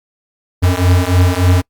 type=beating tone pair; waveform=square; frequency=88.6 / 92 Hz; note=F2 / F#2; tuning=+25 / -9 cents; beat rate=3.4 Hz; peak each=-13 dBFS; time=0.62-1.62 s; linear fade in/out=20 ms; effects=noise-tail reverb RT60 0.1 s tail -26 dB re dry + Opus 48 kbps